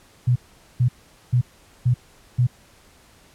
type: tone bursts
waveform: sine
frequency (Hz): 123.47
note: B2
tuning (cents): 0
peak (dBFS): -14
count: 5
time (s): 0.27-2.47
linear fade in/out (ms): 10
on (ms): 88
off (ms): 440
effects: pink hiss -53 dBFS RMS until 3.34 s + low-pass 12000 Hz 12 dB/octave